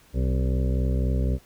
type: harmonic tone with a mistuned harmonic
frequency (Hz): 63.9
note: C2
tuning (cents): -40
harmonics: 1 / 2 / 3 / 4 / 6 / 7 / 8 / 9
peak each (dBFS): -22 / -28 / -32 / -34 / -38 / -39 / -40 / -41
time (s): 0.13-1.39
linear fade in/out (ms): 50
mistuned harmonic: 4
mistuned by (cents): +54
effects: pink hiss -56 dBFS RMS until 1.45 s